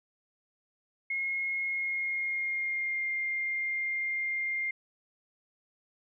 sine tone with pitch glide, 2158 to 2111 Hz, C#7 to C7, -47 to +15 cents, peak -29 dBFS, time 1.1-4.71 s, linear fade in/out 5 ms, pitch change -38 cents, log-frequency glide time 1.65-3.1 s, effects none

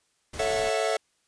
pink noise, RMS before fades -39 dBFS, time 0.33-0.7 s, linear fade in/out 10 ms
45% pulse chord, F# minor seventh, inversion first, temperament equal with one note detuned, 440 / 554.4 / 659.3 / 729.8 Hz, A4 / C#5 / E5 / F#5, 0 / 0 / 0 / -24 cents, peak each -29 / -31 / -28 / -32 dBFS, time 0.39-0.97 s, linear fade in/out 5 ms
effects white hiss -70 dBFS RMS until 1.27 s + resampled to 22050 Hz

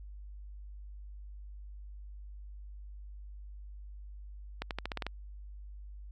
accelerating click train, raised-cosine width 0.3 ms, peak -19 dBFS, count 8, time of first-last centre 4.62-5.066 s, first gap 88 ms, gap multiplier 0.89, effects added 50 Hz sine -44 dBFS peak until 6.11 s

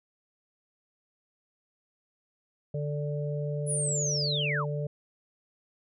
harmonic tone, 146.83 Hz, D3, in tune, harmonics 1 / 3 / 4, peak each -30 / -37 / -37 dBFS, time 2.74-4.87 s, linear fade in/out 5 ms
sine linear sweep, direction down, 10130 to 744 Hz, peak -28 dBFS, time 3.66-4.66 s, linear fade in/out 50 ms
effects none

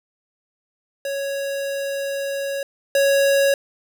square tone pair in turn, 554.4 / 554.4 Hz, C#5 / C#5, 0 / 0 cents, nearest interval unison, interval 0 cents, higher neither, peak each -24 / -15 dBFS, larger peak second, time 1.05-2.63 / 2.95-3.54 s, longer first, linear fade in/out 2 ms, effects none

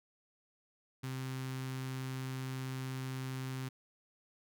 sawtooth tone with notch filter, 130.81 Hz, C3, in tune, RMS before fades -40 dBFS, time 1.03-3.69 s, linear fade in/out 10 ms, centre 590 Hz, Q 1, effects none

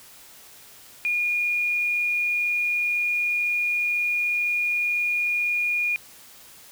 sine tone, 2434 Hz, D#7, 39 cents flat, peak -21 dBFS, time 1.05-5.96 s, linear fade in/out 0 ms, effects white hiss -48 dBFS RMS until 6.71 s

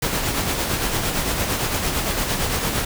pink noise with tremolo, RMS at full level -21 dBFS, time 0.02-2.85 s, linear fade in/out 5 ms, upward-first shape sine, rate 8.8 Hz, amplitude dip 40%, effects none

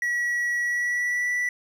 triangle tone with pitch glide, 1928 to 1964 Hz, B6 to B6, -42 to -10 cents, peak -21 dBFS, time 0.02-1.49 s, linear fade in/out 2 ms, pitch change +32 cents, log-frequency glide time 0.62-1.31 s, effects none

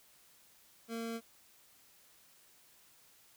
25% pulse tone, 228.9 Hz, A#3, 31 cents flat, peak -34 dBFS, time 0.88-1.21 s, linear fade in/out 50 ms, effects white hiss -64 dBFS RMS until 3.36 s

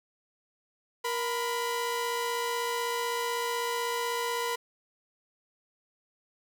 sawtooth tone pair together, 471.3 / 998.6 Hz, A#4 / B5, +19 / +19 cents, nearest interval octave + minor second, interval 1300 cents, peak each -28 dBFS, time 1.04-4.56 s, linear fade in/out 10 ms, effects none

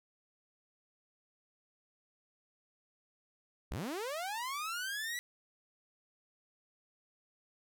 sawtooth linear sweep, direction up, 38.89 to 1973 Hz, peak -33 dBFS, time 3.71-5.19 s, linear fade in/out 0 ms, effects none

